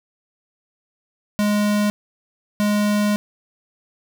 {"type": "tone bursts at uneven times", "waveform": "square", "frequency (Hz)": 207.7, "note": "G#3", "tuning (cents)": 0, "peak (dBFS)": -17, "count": 2, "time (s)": [[1.39, 1.9], [2.6, 3.16]], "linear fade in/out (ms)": 0, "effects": []}